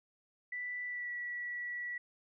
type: tone with pitch glide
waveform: sine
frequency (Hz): 1975.5 to 1943.8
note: B6 to B6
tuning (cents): 0 to -28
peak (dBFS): -37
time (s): 0.52-1.98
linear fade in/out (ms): 5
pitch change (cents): -28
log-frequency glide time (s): 0.86-1.12
effects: none